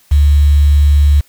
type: tone with quantisation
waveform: sine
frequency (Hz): 72.5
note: D2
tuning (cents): -22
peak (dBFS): -5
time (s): 0.11-1.21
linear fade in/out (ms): 10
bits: 5
effects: white hiss -50 dBFS RMS until 1.28 s